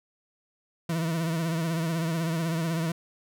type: tone with vibrato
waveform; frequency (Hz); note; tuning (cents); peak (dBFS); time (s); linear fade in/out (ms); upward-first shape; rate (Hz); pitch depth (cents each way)
40% pulse; 164.3; E3; -5; -25; 0.89-2.92; 5; triangle; 16; 77
effects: none